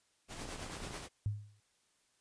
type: noise with tremolo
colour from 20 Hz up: pink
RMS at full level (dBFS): -43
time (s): 0.28-1.09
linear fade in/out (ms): 50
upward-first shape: sine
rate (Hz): 9.2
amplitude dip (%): 45
type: click train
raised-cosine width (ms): 1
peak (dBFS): -34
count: 17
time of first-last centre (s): 0.42-0.977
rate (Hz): 28.7
type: tone with exponential decay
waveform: sine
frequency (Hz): 103.9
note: G#2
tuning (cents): +1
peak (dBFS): -29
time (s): 1.26-1.6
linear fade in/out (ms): 0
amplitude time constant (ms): 73
effects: white hiss -74 dBFS RMS until 2.2 s + resampled to 22050 Hz